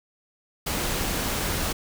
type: noise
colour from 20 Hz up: pink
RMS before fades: -27 dBFS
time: 0.66-1.73 s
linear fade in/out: 10 ms
effects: none